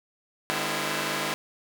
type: tone cluster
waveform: 5% pulse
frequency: 151.8 / 205.1 / 253.3 / 333 / 538 Hz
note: D#3 / G#3 / B3 / E4 / C5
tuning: -42 / -21 / +44 / +18 / +48 cents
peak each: -22 / -22 / -24 / -20 / -24 dBFS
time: 0.5-1.34 s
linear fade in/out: 0 ms
effects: none